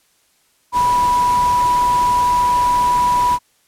sine tone in noise, 981 Hz, B5, 12 cents flat, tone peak -12 dBFS, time 0.72-3.39 s, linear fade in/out 50 ms, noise pink, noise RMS -28 dBFS, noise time 0.72-3.39 s, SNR +13 dB, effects white hiss -59 dBFS RMS until 3.67 s + low-pass 12000 Hz 12 dB/octave

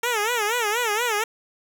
10% pulse tone with vibrato, 450 Hz, A4, 39 cents sharp, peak -13 dBFS, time 0.03-1.24 s, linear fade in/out 5 ms, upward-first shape sine, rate 4.2 Hz, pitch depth 160 cents each way, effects none

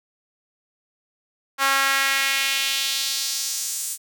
sawtooth tone with high-pass filter sweep, 272.6 Hz, C#4, 29 cents flat, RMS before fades -23 dBFS, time 1.58-3.98 s, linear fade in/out 50 ms, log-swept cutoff 1200 to 8500 Hz, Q 1.7, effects none

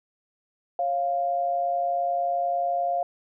sine tone pair together, 547.2 / 698.5 Hz, C#5 / F5, -23 / 0 cents, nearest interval major third, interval 423 cents, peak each -31 / -23 dBFS, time 0.79-3.03 s, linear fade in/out 2 ms, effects none

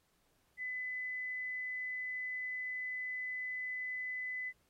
sine tone, 2008 Hz, B6, 28 cents sharp, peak -37 dBFS, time 0.57-4.53 s, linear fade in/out 50 ms, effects pink hiss -75 dBFS RMS until 4.69 s + AAC 48 kbps

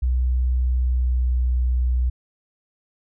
sine tone with pitch glide, 62.6 to 61.99 Hz, B1 to B1, +24 to +7 cents, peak -17 dBFS, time 0.02-2.1 s, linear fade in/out 10 ms, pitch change -17 cents, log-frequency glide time 0.7-1.36 s, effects none

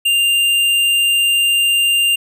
sine tone with hard clipping, 2794 Hz, F7, in tune, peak -13 dBFS, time 0.05-2.16 s, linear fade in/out 10 ms, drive 11 dB, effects none

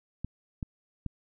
clicks, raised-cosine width 5 ms, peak -21 dBFS, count 3, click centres 0.246 / 0.628 / 1.063 s, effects none

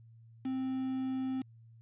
triangle tone with quantisation, 261.6 Hz, C4, in tune, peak -30 dBFS, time 0.45-1.42 s, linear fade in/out 5 ms, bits 8, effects added 114 Hz sine -54 dBFS peak until 1.81 s + resampled to 8000 Hz

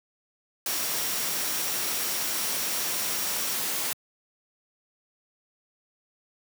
sine tone in noise, 5620 Hz, F8, 10 cents sharp, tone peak -38 dBFS, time 0.68-3.55 s, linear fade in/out 2 ms, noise white, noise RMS -29 dBFS, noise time 0.66-3.93 s, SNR -12 dB, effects high-pass 150 Hz 12 dB/octave

